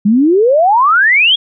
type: exponential sweep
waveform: sine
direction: up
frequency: 196 to 3380 Hz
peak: -6 dBFS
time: 0.05-1.36 s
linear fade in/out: 10 ms
effects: none